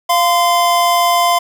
square tone pair together, 695.4 / 1029 Hz, F5 / C6, -8 / -29 cents, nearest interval perfect fifth, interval 679 cents, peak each -14 dBFS, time 0.09-1.39 s, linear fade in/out 10 ms, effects none

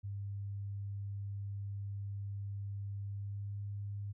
sine tone with pitch glide, 100 to 101.28 Hz, G2 to G#2, +35 to -43 cents, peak -38 dBFS, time 0.03-4.13 s, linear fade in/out 20 ms, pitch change +22 cents, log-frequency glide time 3.03-3.6 s, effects none

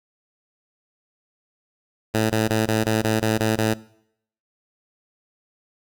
10% pulse tone bursts, 110 Hz, A2, in tune, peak -10 dBFS, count 9, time 2.14-3.74 s, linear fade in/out 10 ms, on 160 ms, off 20 ms, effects noise-tail reverb RT60 0.7 s tail -21 dB re dry + Opus 48 kbps

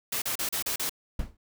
white noise bursts, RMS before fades -30 dBFS, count 6, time 0.12-0.895 s, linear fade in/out 5 ms, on 100 ms, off 35 ms
brown noise with exponential decay, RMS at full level -25 dBFS, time 1.19-1.37 s, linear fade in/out 5 ms, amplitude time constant 38 ms
effects none

